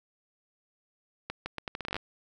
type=accelerating click train; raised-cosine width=0.3 ms; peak=-18 dBFS; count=13; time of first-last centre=1.3-1.965 s; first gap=160 ms; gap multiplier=0.77; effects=none